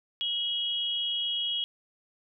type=tone pair together; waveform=sine; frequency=2919 / 3292 Hz; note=F#7 / G#7; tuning=-24 / -16 cents; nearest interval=major second; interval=208 cents; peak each=-32 / -29 dBFS; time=0.21-1.64 s; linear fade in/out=0 ms; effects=none